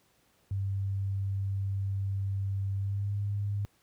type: tone with pitch glide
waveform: sine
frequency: 98 to 101.51 Hz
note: G2 to G#2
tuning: 0 to -39 cents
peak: -28 dBFS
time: 0.51-3.65 s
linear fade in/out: 0 ms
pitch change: +61 cents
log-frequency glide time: 2.76-3.14 s
effects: pink hiss -68 dBFS RMS until 3.82 s + high-pass 60 Hz 12 dB/octave